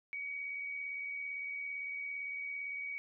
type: tone with amplitude modulation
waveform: sine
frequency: 2259 Hz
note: C#7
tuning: 32 cents sharp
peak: -36 dBFS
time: 0.13-2.98 s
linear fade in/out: 0 ms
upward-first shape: sine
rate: 77.7 Hz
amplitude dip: 40%
effects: none